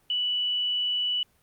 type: tone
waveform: sine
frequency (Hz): 2960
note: F#7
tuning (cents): 0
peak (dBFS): -24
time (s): 0.1-1.23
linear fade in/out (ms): 2
effects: pink hiss -65 dBFS RMS until 1.42 s + Opus 32 kbps